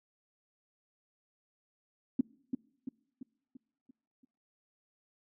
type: tone with echo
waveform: sine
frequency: 257.6 Hz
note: C4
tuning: 27 cents flat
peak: -22 dBFS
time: 2.19-2.21 s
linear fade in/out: 5 ms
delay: 340 ms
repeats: 6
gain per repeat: -6 dB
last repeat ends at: 4.25 s
effects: noise-tail reverb RT60 0.8 s tail -25 dB re dry